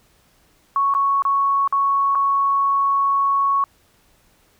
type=tone with dropouts; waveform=sine; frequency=1108.7 Hz; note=C#6; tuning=in tune; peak=-15 dBFS; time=0.76-3.64 s; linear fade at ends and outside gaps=1 ms; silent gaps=0.939-0.949 / 1.222-1.251 / 1.676-1.725 / 2.15-2.154 s; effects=pink hiss -58 dBFS RMS until 4.59 s